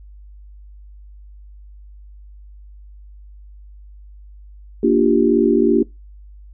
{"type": "chord", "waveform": "sine", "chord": "G minor seventh", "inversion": "first", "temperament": "equal", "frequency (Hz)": [233.1, 293.7, 349.2, 392], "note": ["Bb3", "D4", "F4", "G4"], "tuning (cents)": [0, 0, 0, 0], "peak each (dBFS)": -17, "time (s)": [4.83, 5.83], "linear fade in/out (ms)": 5, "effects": ["noise-tail reverb RT60 0.2 s tail -22 dB re dry", "added 50 Hz sine -38 dBFS peak until 6.53 s"]}